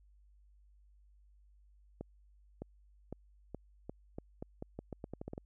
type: accelerating click train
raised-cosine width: 2 ms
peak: -28 dBFS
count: 16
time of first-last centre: 2.01-5.379 s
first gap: 610 ms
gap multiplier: 0.83
effects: added 50 Hz sine -61 dBFS peak until 5.45 s